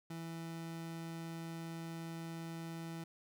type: tone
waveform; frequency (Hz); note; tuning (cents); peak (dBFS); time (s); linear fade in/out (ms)
30% pulse; 165.2; E3; +4; -40; 0.1-3.04; 5
effects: none